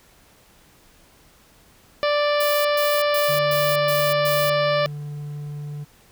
harmonic tone, 587.3 Hz, D5, in tune, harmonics 1 / 2 / 3 / 4 / 5 / 6 / 7 / 8 / 9, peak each -19 / -25 / -29 / -31 / -33 / -35 / -36 / -37 / -38 dBFS, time 2.03-4.86 s, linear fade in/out 0 ms
violet noise bursts, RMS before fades -29 dBFS, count 6, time 2.4-4.5 s, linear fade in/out 5 ms, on 250 ms, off 120 ms
triangle tone, 146.83 Hz, D3, in tune, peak -27 dBFS, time 3.28-5.85 s, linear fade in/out 20 ms
effects pink hiss -54 dBFS RMS until 6.11 s

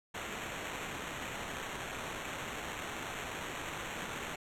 white noise with sample-and-hold, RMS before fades -41 dBFS, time 0.14-4.36 s, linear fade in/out 10 ms, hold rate 4900 Hz, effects low-pass 11000 Hz 12 dB/octave

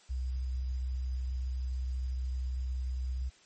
sine tone with sample-and-hold, 63.8 Hz, C2, 43 cents flat, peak -31 dBFS, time 0.09-3.3 s, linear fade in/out 20 ms, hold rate 4900 Hz, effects white hiss -61 dBFS RMS until 3.45 s + MP3 32 kbps

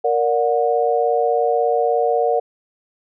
sine chord, Bb augmented, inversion none, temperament just, 466.2 / 582.7 / 728.4 Hz, Bb4 / D5 / F#5, 0 / -14 / -27 cents, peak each -18 / -21 / -19 dBFS, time 0.04-2.4 s, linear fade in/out 10 ms, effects none

